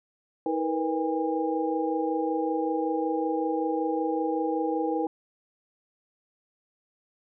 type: tone cluster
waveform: sine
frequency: 320.2 / 468.6 / 493.9 / 810 Hz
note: D#4 / A#4 / B4 / G#5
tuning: +50 / +9 / 0 / -43 cents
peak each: -28 / -32 / -31 / -31 dBFS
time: 0.46-5.07 s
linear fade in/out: 2 ms
effects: none